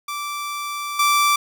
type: tone with level steps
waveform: sawtooth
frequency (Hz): 1168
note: D6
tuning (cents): -10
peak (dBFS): -22 / -11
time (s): 0.08-1.36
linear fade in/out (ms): 5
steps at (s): 0.99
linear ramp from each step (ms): 5
effects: none